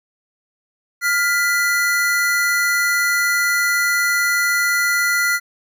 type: tone pair together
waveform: square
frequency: 1406 / 1988.4 Hz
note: F6 / B6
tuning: +11 / +11 cents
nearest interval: tritone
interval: 600 cents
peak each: -19 dBFS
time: 1.01-5.4 s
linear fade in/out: 50 ms
effects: none